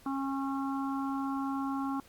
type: harmonic tone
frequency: 272.5 Hz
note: C#4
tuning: 29 cents flat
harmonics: 1 / 3 / 4 / 5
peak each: -32 / -39 / -39 / -44 dBFS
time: 0.06-2 s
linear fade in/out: 2 ms
effects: pink hiss -59 dBFS RMS until 2.08 s + Opus 48 kbps